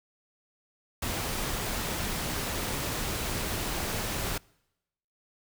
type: noise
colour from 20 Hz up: pink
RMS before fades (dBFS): -32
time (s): 1.02-4.38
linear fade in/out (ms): 5
effects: noise-tail reverb RT60 0.9 s tail -26 dB re dry